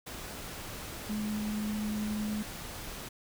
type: tone in noise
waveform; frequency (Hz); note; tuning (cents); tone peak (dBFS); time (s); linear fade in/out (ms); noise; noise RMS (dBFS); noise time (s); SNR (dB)
sine; 211.9; G#3; +35; -31; 1.09-2.43; 10; pink; -42; 0.06-3.09; +8
effects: none